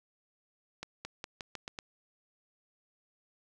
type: accelerating click train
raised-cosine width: 0.2 ms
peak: -22 dBFS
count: 7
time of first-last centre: 0.83-1.788 s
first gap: 220 ms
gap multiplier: 0.87
effects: none